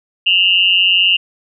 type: tone with amplitude modulation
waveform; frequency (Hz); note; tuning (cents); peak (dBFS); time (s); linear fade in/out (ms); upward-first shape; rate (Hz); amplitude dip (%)
sine; 2813; F7; +12; -5; 0.26-1.17; 10; sine; 185; 90
effects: none